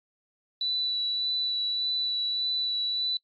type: tone with vibrato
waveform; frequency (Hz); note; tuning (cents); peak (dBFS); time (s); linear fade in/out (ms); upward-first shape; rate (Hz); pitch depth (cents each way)
sine; 3958; B7; +3; -26; 0.61-3.17; 2; sine; 1.7; 11
effects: noise-tail reverb RT60 0.1 s tail -22 dB re dry + AAC 64 kbps